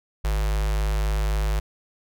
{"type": "tone with notch filter", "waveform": "square", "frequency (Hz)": 51.91, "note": "G#1", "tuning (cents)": 0, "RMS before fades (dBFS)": -23, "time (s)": [0.24, 1.6], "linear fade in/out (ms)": 10, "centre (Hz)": 240, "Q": 0.92, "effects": []}